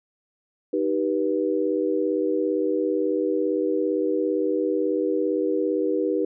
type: chord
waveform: sine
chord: Eb augmented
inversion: none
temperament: just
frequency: 311.1 / 388.9 / 486.1 Hz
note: Eb4 / G4 / B4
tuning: 0 / -14 / -28 cents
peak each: -25 dBFS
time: 0.73-6.25 s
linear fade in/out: 5 ms
effects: none